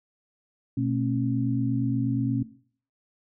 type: tone cluster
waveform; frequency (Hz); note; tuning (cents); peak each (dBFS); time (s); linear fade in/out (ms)
sine; 121.9 / 222.5 / 271; B2 / A3 / C#4; -22 / +20 / -39; -27 / -31 / -26; 0.77-2.43; 5
effects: noise-tail reverb RT60 0.5 s tail -17 dB re dry